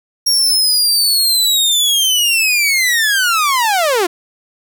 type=linear sweep; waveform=sawtooth; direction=down; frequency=5600 to 329.6 Hz; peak=-8 dBFS; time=0.26-4.07 s; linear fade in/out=10 ms; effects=none